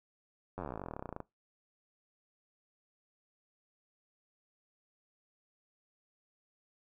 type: slowing click train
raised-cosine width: 1 ms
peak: -26 dBFS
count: 30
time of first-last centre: 0.58-1.203 s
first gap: 10 ms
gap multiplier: 1.05
effects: noise-tail reverb RT60 0.2 s tail -22 dB re dry